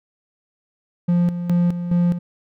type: tone with tremolo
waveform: triangle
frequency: 174.61 Hz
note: F3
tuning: in tune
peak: -12 dBFS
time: 1.08-2.19 s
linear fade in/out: 10 ms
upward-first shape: square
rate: 2.4 Hz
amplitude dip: 65%
effects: none